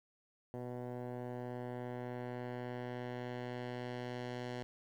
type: tone with low-pass filter sweep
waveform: 10% pulse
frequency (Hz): 123.47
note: B2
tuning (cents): 0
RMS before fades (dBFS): -43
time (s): 0.54-4.63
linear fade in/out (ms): 0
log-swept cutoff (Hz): 820 to 5200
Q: 0.72
effects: 11-bit